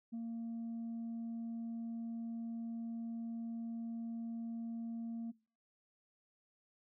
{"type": "tone", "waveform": "sine", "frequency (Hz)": 230, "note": "A#3", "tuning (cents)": -23, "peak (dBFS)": -37, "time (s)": [0.12, 5.32], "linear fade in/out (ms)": 20, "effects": ["noise-tail reverb RT60 0.4 s tail -25 dB re dry", "tanh soft clip ceiling -38 dBFS"]}